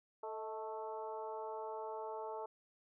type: harmonic tone with a mistuned harmonic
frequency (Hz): 220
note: A3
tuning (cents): 0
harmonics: 2 / 3 / 4 / 5 / 6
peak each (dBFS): -45 / -48 / -45 / -53 / -56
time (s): 0.23-2.46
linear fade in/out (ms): 5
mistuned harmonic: 3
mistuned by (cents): -53
effects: none